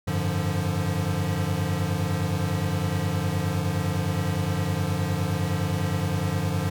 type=tone cluster; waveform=square; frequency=92.5 / 102.2 / 147.3 / 174.3 Hz; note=F#2 / G#2 / D3 / F3; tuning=0 / -27 / +6 / -3 cents; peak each=-30 dBFS; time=0.07-6.7 s; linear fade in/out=10 ms; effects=none